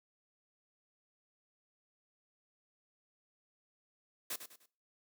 white noise with echo, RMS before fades -39 dBFS, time 4.3-4.36 s, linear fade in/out 5 ms, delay 100 ms, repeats 3, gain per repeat -9 dB, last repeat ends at 4.66 s, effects noise-tail reverb RT60 0.4 s tail -20 dB re dry + high-pass 200 Hz 12 dB/octave

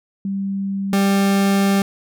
sine / 40% pulse tone pair in turn, 196 / 197.25 Hz, G3 / G3, 0 / +11 cents, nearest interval unison, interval 11 cents, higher second, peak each -20 / -13 dBFS, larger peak second, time 0.25-0.93 / 0.93-1.82 s, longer second, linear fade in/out 2 ms, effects none

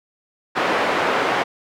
pink band-pass noise, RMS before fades -20 dBFS, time 0.55-1.44 s, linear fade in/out 20 ms, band 430 to 2000 Hz, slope 12 dB/octave, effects none

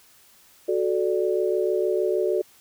sine chord, D major, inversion first, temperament equal with one note detuned, 370 / 436.5 / 587.3 Hz, F#4 / A4 / D5, 0 / -14 / 0 cents, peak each -23 / -25 / -27 dBFS, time 0.68-2.42 s, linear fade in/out 10 ms, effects white hiss -55 dBFS RMS until 2.6 s

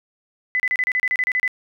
sine tone bursts, 2008 Hz, B6, 28 cents sharp, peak -17 dBFS, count 12, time 0.55-1.478 s, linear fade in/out 0 ms, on 48 ms, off 32 ms, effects none

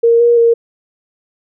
sine tone with pitch steps, 465.1 / 473.6 / 464.9 Hz, A#4 / A#4 / A#4, -4 / +27 / -5 cents, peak -6 dBFS, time 0.03-0.54 s, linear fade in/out 10 ms, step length 170 ms, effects none

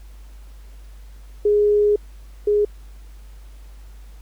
sine tone pair in turn, 415.3 / 415.3 Hz, G#4 / G#4, 0 / 0 cents, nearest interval unison, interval 0 cents, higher neither, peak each -13 / -14 dBFS, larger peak first, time 1.45-1.96 / 2.47-2.65 s, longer first, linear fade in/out 5 ms, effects added 50 Hz sine -38 dBFS peak until 4.21 s + pink hiss -55 dBFS RMS until 4.21 s

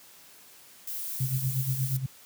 violet noise, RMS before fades -35 dBFS, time 0.87-1.97 s, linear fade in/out 5 ms
sine tone with tremolo, 131.4 Hz, C3, 8 cents sharp, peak -23 dBFS, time 1.2-2.06 s, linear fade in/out 5 ms, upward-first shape sine, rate 8.4 Hz, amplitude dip 75%
effects white hiss -53 dBFS RMS until 2.25 s + high-pass 80 Hz 12 dB/octave

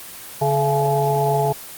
harmonic tone with a mistuned harmonic, 142.2 Hz, C#3, 45 cents sharp, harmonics 1 / 3 / 5 / 6, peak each -21 / -21 / -21 / -21 dBFS, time 0.41-1.53 s, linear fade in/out 10 ms, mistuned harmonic 5, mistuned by -78 cents, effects white hiss -36 dBFS RMS until 1.77 s + Opus 24 kbps

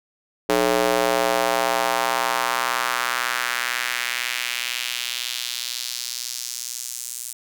square tone with high-pass filter sweep, 61 Hz, B1, 21 cents flat, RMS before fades -24 dBFS, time 0.49-7.33 s, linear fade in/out 5 ms, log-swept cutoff 420 to 8100 Hz, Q 1.7, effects none

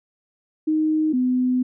sine tone pair in turn, 311.1 / 252.5 Hz, D#4 / B3, 0 / +39 cents, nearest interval major third, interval 361 cents, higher first, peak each -17 dBFS, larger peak neither, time 0.67-1.13 / 1.13-1.63 s, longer second, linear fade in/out 10 ms, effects none

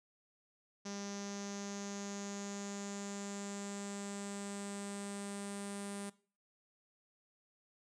sawtooth tone with low-pass filter sweep, 200.8 Hz, G3, 42 cents sharp, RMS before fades -44 dBFS, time 0.85-6.1 s, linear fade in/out 10 ms, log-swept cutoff 6000 to 9100 Hz, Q 6.2, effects noise-tail reverb RT60 0.4 s tail -19 dB re dry

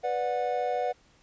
triangle chord, B minor, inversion none, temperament equal with one note detuned, 493.9 / 587.3 / 730.2 Hz, B4 / D5 / F#5, 0 / 0 / -23 cents, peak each -29 / -31 / -27 dBFS, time 0.03-0.93 s, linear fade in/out 20 ms, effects pink hiss -62 dBFS RMS until 1.22 s + resampled to 16000 Hz

